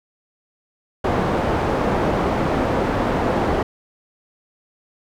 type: low-pass noise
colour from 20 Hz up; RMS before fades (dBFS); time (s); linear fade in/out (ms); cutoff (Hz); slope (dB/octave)
white; -20; 1.04-3.63; 5; 720; 12
effects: none